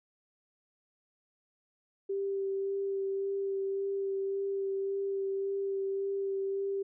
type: tone with vibrato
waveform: sine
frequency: 392 Hz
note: G4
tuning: in tune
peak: -30 dBFS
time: 2.09-6.83 s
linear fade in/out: 10 ms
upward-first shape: sine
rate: 1.8 Hz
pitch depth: 12 cents each way
effects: none

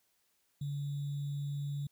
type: tone with sample-and-hold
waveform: sine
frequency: 142.8 Hz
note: D3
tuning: 48 cents flat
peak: -34 dBFS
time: 0.61-1.87 s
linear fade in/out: 5 ms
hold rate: 3675 Hz
effects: white hiss -75 dBFS RMS until 1.91 s

